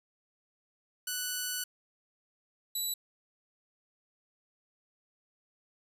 5% pulse tone pair in turn, 1486 / 3942 Hz, F#6 / B7, +7 / -4 cents, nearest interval octave + perfect fourth, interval 1689 cents, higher second, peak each -21 / -22 dBFS, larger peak first, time 1.07-1.64 / 2.75-2.94 s, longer first, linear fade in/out 5 ms, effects resampled to 32000 Hz + 10-bit

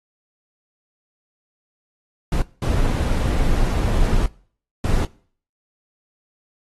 brown noise bursts at uneven times, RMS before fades -18 dBFS, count 3, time 2.32-2.42 / 2.62-4.26 / 4.84-5.05 s, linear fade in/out 2 ms, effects noise-tail reverb RT60 0.5 s tail -22 dB re dry + AAC 32 kbps

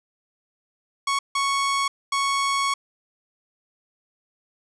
sawtooth tone bursts at uneven times, 1108 Hz, C#6, 1 cent flat, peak -17 dBFS, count 3, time 1.07-1.19 / 1.35-1.88 / 2.12-2.74 s, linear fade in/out 5 ms, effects resampled to 22050 Hz + 9-bit

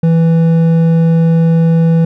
triangle tone with hard clipping, 164.81 Hz, E3, in tune, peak -8 dBFS, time 0.03-2.05 s, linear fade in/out 5 ms, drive 10 dB, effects none

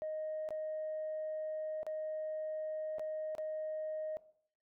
sine tone with dropouts, 622.3 Hz, D#5, in tune, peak -35 dBFS, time 0.02-4.17 s, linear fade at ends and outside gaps 0 ms, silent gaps 0.489-0.506 / 1.831-1.866 / 2.984-2.995 / 3.351-3.382 s, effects noise-tail reverb RT60 0.6 s tail -18 dB re dry + tanh soft clip ceiling -33 dBFS

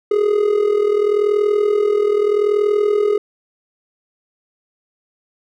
triangle tone with amplitude modulation, 415.3 Hz, G#4, in tune, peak -8 dBFS, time 0.11-3.18 s, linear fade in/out 5 ms, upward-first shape sine, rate 40.8 Hz, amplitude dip 70%, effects none

